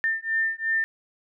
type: beating tone pair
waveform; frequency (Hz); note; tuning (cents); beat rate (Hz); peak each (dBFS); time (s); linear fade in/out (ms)
sine; 1797 / 1799.8; A6 / A6; +36 / +39; 2.8; -26; 0.04-0.84; 0
effects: none